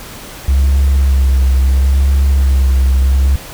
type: tone with vibrato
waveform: triangle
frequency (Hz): 67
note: C2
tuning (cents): +42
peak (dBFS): -4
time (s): 0.48-3.36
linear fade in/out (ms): 5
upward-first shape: sine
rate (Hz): 0.74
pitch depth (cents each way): 41
effects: tanh soft clip ceiling -4 dBFS + pink hiss -31 dBFS RMS until 3.53 s